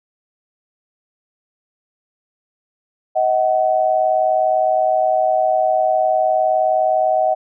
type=tone pair together; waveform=sine; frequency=632.4 / 752 Hz; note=D#5 / F#5; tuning=+28 / +28 cents; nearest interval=minor third; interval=300 cents; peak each=-16 dBFS; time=3.15-7.35 s; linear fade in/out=20 ms; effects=none